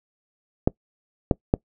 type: clicks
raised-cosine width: 2 ms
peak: -3 dBFS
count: 3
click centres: 0.675 / 1.312 / 1.539 s
effects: noise-tail reverb RT60 0.1 s tail -24 dB re dry